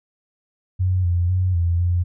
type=tone with pitch steps; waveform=sine; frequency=92.2 / 87.4 / 92.1 / 85.6 / 88 Hz; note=F#2 / F2 / F#2 / F2 / F2; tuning=-6 / +2 / -7 / -34 / +14 cents; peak=-16 dBFS; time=0.79-2.04 s; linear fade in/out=20 ms; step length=250 ms; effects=none